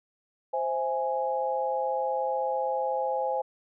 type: chord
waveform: sine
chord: C augmented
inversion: none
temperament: equal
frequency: 523.3 / 659.3 / 830.6 Hz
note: C5 / E5 / G#5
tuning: 0 / 0 / 0 cents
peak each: -29 / -34 / -29 dBFS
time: 0.53-3.42 s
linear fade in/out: 10 ms
effects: none